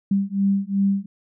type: beating tone pair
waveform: sine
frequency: 196 / 198.7 Hz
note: G3 / G3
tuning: 0 / +24 cents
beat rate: 2.7 Hz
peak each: -21 dBFS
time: 0.11-1.06 s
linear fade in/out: 5 ms
effects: none

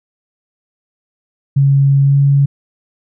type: tone with pitch glide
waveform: sine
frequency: 138.59 to 140.12 Hz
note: C#3 to C#3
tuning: 0 to +19 cents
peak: -7 dBFS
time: 1.56-2.46 s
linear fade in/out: 10 ms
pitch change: +19 cents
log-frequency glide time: 2.03-2.16 s
effects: none

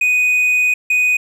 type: tone pair in turn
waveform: triangle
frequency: 2489 / 2489 Hz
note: D#7 / D#7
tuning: 0 / 0 cents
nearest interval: unison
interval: 0 cents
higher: neither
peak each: -10 dBFS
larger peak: neither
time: 0.01-0.74 / 0.9-1.17 s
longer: first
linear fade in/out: 5 ms
effects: none

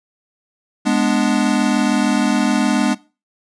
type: chord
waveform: square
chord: G# diminished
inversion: none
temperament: equal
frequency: 207.7 / 246.9 / 293.7 Hz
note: G#3 / B3 / D4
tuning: 0 / 0 / 0 cents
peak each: -19 dBFS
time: 0.85-2.95 s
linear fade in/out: 20 ms
effects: noise-tail reverb RT60 0.3 s tail -19 dB re dry + resampled to 22050 Hz

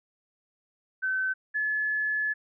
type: tone pair in turn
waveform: sine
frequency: 1529 / 1716.2 Hz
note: G6 / A6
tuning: -44 / -44 cents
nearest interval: major second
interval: 200 cents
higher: second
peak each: -25 dBFS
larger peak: neither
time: 1.02-1.34 / 1.54-2.34 s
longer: second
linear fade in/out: 20 ms
effects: none

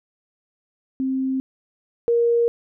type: tone pair in turn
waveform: sine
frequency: 263.7 / 469.9 Hz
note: C4 / A#4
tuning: +14 / +14 cents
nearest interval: minor seventh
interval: 1000 cents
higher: second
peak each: -20 / -15 dBFS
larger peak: second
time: 1-1.4 / 2.08-2.48 s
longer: neither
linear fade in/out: 0 ms
effects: none

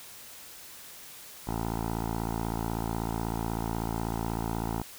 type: tone with low-pass filter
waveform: 10% pulse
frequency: 56.2 Hz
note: A1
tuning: 37 cents sharp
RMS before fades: -32 dBFS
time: 1.47-4.82 s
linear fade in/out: 5 ms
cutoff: 1000 Hz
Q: 2.4
effects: white hiss -47 dBFS RMS until 4.98 s

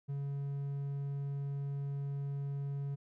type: tone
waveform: triangle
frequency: 140.3 Hz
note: C#3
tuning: 21 cents sharp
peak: -33 dBFS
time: 0.08-2.96 s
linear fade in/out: 20 ms
effects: none

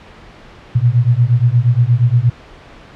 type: beating tone pair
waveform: sine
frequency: 116.4 / 124.9 Hz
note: A#2 / B2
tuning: -2 / +20 cents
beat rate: 8.5 Hz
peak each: -12 dBFS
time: 0.75-2.3 s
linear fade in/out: 10 ms
effects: pink hiss -39 dBFS RMS until 2.95 s + low-pass 3000 Hz 12 dB/octave

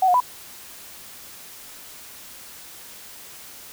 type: tone with pitch steps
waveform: sine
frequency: 755 / 720 / 993 Hz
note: F#5 / F#5 / B5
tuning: +35 / -47 / +9 cents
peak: -14 dBFS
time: 0.02-0.203 s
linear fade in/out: 5 ms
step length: 61 ms
effects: white hiss -42 dBFS RMS until 3.72 s

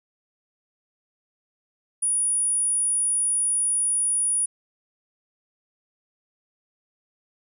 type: tone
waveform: sine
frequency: 9700 Hz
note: D#9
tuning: 45 cents flat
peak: -20 dBFS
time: 2.02-4.46 s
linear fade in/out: 10 ms
effects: none

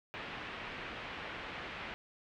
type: low-pass noise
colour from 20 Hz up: white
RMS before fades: -44 dBFS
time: 0.14-1.94 s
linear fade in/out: 0 ms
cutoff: 2800 Hz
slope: 24 dB/octave
effects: none

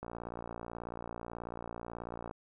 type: click train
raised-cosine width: 1 ms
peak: -27 dBFS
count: 134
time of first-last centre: 0.03-2.311 s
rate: 58.3 Hz
effects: none

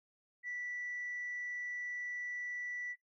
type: tone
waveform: sine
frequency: 1963 Hz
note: B6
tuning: 11 cents flat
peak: -37 dBFS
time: 0.43-2.96 s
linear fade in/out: 50 ms
effects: noise-tail reverb RT60 0.2 s tail -24 dB re dry + tanh soft clip ceiling -34 dBFS

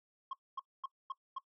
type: tone bursts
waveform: sine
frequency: 1072 Hz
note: C6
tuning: 42 cents sharp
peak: -34 dBFS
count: 5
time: 0.31-1.385 s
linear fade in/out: 5 ms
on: 23 ms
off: 240 ms
effects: noise-tail reverb RT60 0.1 s tail -20 dB re dry + tanh soft clip ceiling -36 dBFS

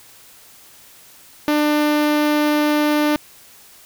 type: tone with notch filter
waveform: sawtooth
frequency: 298.5 Hz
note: D4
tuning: 28 cents sharp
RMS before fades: -17 dBFS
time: 1.48-3.16 s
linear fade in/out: 0 ms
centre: 7800 Hz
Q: 0.95
effects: white hiss -46 dBFS RMS until 3.85 s

